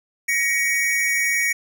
square tone pair together, 1899 / 2247 Hz, A#6 / C#7, +32 / +23 cents, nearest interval minor third, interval 291 cents, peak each -23 / -21 dBFS, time 0.28-1.53 s, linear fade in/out 10 ms, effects none

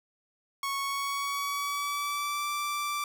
sawtooth tone with pitch glide, 1105 to 1170.7 Hz, C#6 to D6, -6 to -6 cents, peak -26 dBFS, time 0.63-3.04 s, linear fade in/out 2 ms, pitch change +100 cents, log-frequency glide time 0.78-2.49 s, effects none

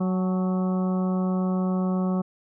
harmonic tone with a mistuned harmonic, 185.5 Hz, F#3, 5 cents sharp, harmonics 1 / 2 / 3 / 4 / 5 / 6 / 7, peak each -22 / -33 / -35 / -38 / -43 / -39 / -43 dBFS, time 0-2.22 s, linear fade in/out 10 ms, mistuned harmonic 5, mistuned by -75 cents, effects none

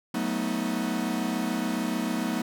45% pulse chord, B dominant seventh, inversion second, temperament equal with one note detuned, 185 / 220 / 246.9 / 315.8 Hz, F#3 / A3 / B3 / D#4, 0 / 0 / 0 / +26 cents, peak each -34 / -31 / -31 / -33 dBFS, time 0.14-2.42 s, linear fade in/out 5 ms, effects none

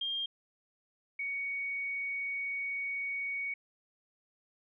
sine tone pair in turn, 3208 / 2236 Hz, G7 / C#7, +39 / +14 cents, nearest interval tritone, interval 625 cents, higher first, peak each -32 / -33 dBFS, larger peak first, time 0.01-0.26 / 1.19-3.54 s, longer second, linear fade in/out 5 ms, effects none

